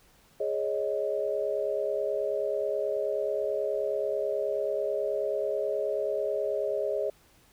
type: chord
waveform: sine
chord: Ab suspended fourth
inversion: none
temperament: just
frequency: 415.3 / 553.7 / 623 Hz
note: Ab4 / Db5 / Eb5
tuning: 0 / -2 / +2 cents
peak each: -31 dBFS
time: 0.4-7.1 s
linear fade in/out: 5 ms
effects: pink hiss -61 dBFS RMS until 7.52 s